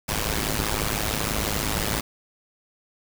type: noise with amplitude modulation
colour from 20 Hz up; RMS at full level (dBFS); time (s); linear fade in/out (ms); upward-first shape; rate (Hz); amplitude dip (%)
pink; -22; 0.08-2.01; 10; sine; 106; 90
effects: none